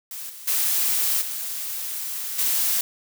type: noise with level steps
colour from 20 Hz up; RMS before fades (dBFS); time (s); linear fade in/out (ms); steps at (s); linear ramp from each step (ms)
blue; -34 / -40 / -22 / -30 / -22; 0.11-2.81; 2; 0.29 / 0.47 / 1.21 / 2.38; 10
effects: none